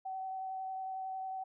sine tone with vibrato, 760 Hz, F#5, 46 cents sharp, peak -37 dBFS, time 0.05-1.44 s, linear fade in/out 10 ms, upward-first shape sine, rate 11 Hz, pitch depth 11 cents each way, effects none

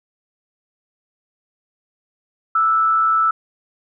sine tone with frequency modulation, 1318.5 Hz, E6, in tune, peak -13 dBFS, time 2.55-3.31 s, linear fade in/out 5 ms, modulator 123 Hz, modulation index 0.37, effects none

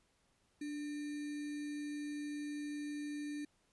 sine tone with sample-and-hold, 293.7 Hz, D4, in tune, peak -39 dBFS, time 0.61-3.45 s, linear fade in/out 5 ms, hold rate 2100 Hz, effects pink hiss -75 dBFS RMS until 3.72 s + resampled to 24000 Hz

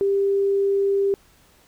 sine tone, 396 Hz, G4, 18 cents sharp, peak -17 dBFS, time 0.01-1.14 s, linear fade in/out 0 ms, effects pink hiss -56 dBFS RMS until 1.67 s

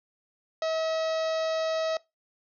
harmonic tone, 642 Hz, E5, 46 cents flat, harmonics 1 / 2 / 3 / 4 / 5 / 6 / 7 / 8 / 9 / 10, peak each -26 / -37 / -41 / -46 / -46 / -41 / -45 / -45 / -52 / -52 dBFS, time 0.62-1.97 s, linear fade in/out 2 ms, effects noise-tail reverb RT60 0.2 s tail -21 dB re dry

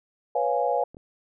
sine chord, C# dominant seventh, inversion third, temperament equal, 493.9 / 554.4 / 698.5 / 830.6 Hz, B4 / C#5 / E#5 / G#5, 0 / 0 / 0 / 0 cents, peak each -27 dBFS, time 0.35-0.84 s, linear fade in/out 5 ms
clicks, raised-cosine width 2 ms, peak -31 dBFS, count 2, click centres 0.946 / 0.969 s
effects none

